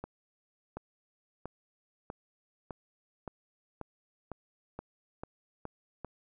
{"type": "accelerating click train", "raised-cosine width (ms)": 1, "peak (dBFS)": -25, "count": 12, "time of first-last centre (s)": [0.04, 6.047], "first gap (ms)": 730, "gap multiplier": 0.94, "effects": []}